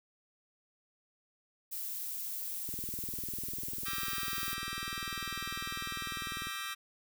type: noise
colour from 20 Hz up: violet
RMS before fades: -39 dBFS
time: 1.71-4.55 s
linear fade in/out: 20 ms
type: click train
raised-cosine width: 3 ms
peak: -33 dBFS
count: 77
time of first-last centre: 2.69-6.471 s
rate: 20.1 Hz
type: chord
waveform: 20% pulse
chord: E half-diminished seventh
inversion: third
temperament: just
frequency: 1186.7 / 1318.5 / 1582.2 / 1898.7 Hz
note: D6 / E6 / G6 / Bb6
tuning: +18 / 0 / +16 / +31 cents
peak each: -38 dBFS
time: 3.85-6.75 s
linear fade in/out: 20 ms
effects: none